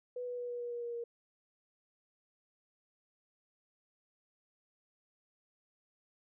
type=tone with pitch steps; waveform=sine; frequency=493.9 / 490.5 / 487.1 / 483.7 / 480.4 / 477.1 / 473.8 / 470.5 Hz; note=B4 / B4 / B4 / B4 / B4 / A#4 / A#4 / A#4; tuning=0 / -12 / -24 / -36 / -48 / +40 / +28 / +16 cents; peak=-37 dBFS; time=0.16-1.04 s; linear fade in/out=5 ms; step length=110 ms; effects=none